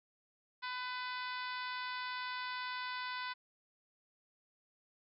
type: harmonic tone with a mistuned harmonic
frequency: 501 Hz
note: B4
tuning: 25 cents sharp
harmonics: 2 / 3 / 4 / 5 / 6 / 7 / 8 / 9 / 10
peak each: -42 / -44 / -47 / -50 / -55 / -50 / -52 / -52 / -56 dBFS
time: 0.62-3.34 s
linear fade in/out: 20 ms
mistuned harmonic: 10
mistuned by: +22 cents
effects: none